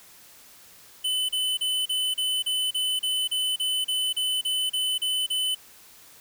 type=tone bursts; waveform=square; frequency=3020 Hz; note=F#7; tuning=35 cents sharp; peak=-24 dBFS; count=16; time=1.04-5.55 s; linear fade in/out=10 ms; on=250 ms; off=34 ms; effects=white hiss -51 dBFS RMS until 6.2 s